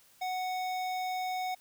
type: tone with notch filter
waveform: square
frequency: 740 Hz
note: F#5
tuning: in tune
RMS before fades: -34 dBFS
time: 0.21-1.55 s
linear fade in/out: 10 ms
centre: 10000 Hz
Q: 0.92
effects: white hiss -62 dBFS RMS until 1.6 s